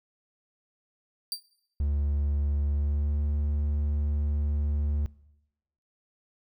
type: tone with exponential decay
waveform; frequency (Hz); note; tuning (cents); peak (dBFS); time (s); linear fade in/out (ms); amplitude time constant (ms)
sawtooth; 4681; D8; -7; -23; 1.32-1.43; 1; 23
type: tone with pitch glide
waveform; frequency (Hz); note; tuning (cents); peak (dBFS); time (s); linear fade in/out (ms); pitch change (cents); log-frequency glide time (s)
triangle; 72.1 to 73.28; D2 to D2; -31 to -3; -22; 1.8-5.06; 0; +28; 2.69-3.15
effects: noise-tail reverb RT60 0.9 s tail -22 dB re dry